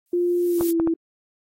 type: noise with exponential growth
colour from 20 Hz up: violet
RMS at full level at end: -27 dBFS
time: 0.06-0.71 s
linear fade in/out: 1 ms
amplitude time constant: 140 ms
type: tone with pitch glide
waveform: sine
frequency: 351.2 to 329.6 Hz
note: F4 to E4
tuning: +10 to 0 cents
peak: -18 dBFS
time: 0.13-0.94 s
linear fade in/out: 5 ms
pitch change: -110 cents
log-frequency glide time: 0.46-0.81 s
type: clicks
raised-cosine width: 1 ms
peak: -14 dBFS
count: 3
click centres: 0.61 / 0.799 / 0.874 s
effects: AAC 48 kbps

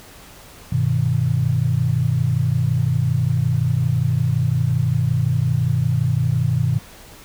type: chord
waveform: sine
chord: G augmented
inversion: none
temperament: equal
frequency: 98 / 123.47 / 155.56 Hz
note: G2 / B2 / D#3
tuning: 0 / 0 / 0 cents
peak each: -23 / -18 / -21 dBFS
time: 0.72-6.79 s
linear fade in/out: 5 ms
effects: pink hiss -43 dBFS RMS until 7.24 s

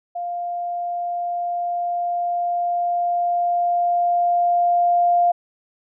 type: tone with level ramp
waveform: sine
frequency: 700 Hz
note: F5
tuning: 4 cents sharp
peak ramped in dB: -24 to -13 dBFS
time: 0.15-5.32 s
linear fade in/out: 10 ms
effects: none

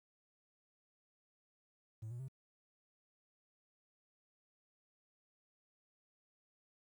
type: tone with pitch steps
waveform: triangle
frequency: 110 / 120.65 / 132.33 Hz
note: A2 / B2 / C3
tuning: 0 / -40 / +20 cents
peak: -40 dBFS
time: 2.02-2.284 s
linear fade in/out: 10 ms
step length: 88 ms
effects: tanh soft clip ceiling -37 dBFS + 12-bit

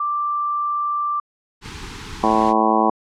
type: tone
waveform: sine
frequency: 1177 Hz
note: D6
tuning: 3 cents sharp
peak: -19 dBFS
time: 0-1.2 s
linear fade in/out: 5 ms
type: band-stop noise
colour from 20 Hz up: pink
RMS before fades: -33 dBFS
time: 1.61-2.54 s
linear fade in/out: 50 ms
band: 460 to 810 Hz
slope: 96 dB/octave
type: harmonic tone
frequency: 110 Hz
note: A2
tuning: in tune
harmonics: 2 / 3 / 4 / 5 / 6 / 7 / 8 / 9 / 10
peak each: -22 / -22 / -25 / -26 / -25 / -20 / -25 / -20 / -24 dBFS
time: 2.23-2.9 s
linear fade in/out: 5 ms
effects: low-pass 6000 Hz 12 dB/octave

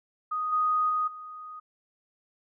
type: tone with level steps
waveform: sine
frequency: 1244.5 Hz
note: D#6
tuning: in tune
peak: -27 / -22 / -24 / -39 dBFS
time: 0.31-1.6 s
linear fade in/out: 10 ms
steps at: 0.52 / 0.89 / 1.07 s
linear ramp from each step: 10 ms
effects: none

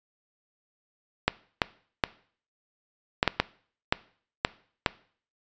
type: clicks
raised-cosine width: 0.3 ms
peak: -4 dBFS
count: 9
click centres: 1.28 / 1.618 / 2.038 / 3.229 / 3.277 / 3.4 / 3.925 / 4.449 / 4.862 s
effects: noise-tail reverb RT60 0.5 s tail -20 dB re dry + resampled to 16000 Hz

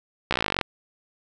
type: slowing click train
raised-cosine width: 0.3 ms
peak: -6 dBFS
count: 17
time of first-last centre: 0.31-0.612 s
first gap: 15 ms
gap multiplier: 1.03
effects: none

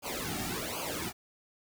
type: noise with flanger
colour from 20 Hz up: pink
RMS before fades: -36 dBFS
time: 0.02-1.13 s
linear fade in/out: 50 ms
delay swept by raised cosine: 0.53 to 2.03 ms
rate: 1.3 Hz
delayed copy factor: -0.9
effects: none

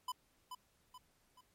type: tone with echo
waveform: square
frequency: 1004 Hz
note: B5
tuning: 28 cents sharp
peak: -38 dBFS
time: 0.08-0.12 s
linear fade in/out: 5 ms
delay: 430 ms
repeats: 3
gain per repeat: -7 dB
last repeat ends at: 1.41 s
effects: pink hiss -74 dBFS RMS until 1.54 s + MP3 64 kbps

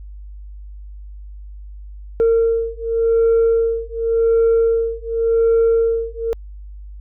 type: beating tone pair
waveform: sine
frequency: 457 / 457.89 Hz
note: A#4 / A#4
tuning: -34 / -31 cents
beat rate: 0.89 Hz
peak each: -15 dBFS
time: 2.2-6.33 s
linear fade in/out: 0 ms
effects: tanh soft clip ceiling -9 dBFS + added 50 Hz sine -32 dBFS peak until 7 s

